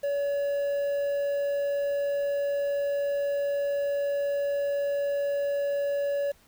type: tone with quantisation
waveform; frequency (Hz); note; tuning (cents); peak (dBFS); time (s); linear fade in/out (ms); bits
triangle; 567; C#5; +39; -23; 0.03-6.32; 10; 8
effects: pink hiss -60 dBFS RMS until 6.47 s